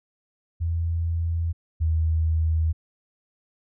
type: tone pair in turn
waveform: sine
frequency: 83.5 / 80.23 Hz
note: E2 / E2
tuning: +23 / -46 cents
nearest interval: minor second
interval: 69 cents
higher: first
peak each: -22 / -19 dBFS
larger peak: second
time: 0.6-1.53 / 1.8-2.73 s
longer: neither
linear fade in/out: 20 ms
effects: none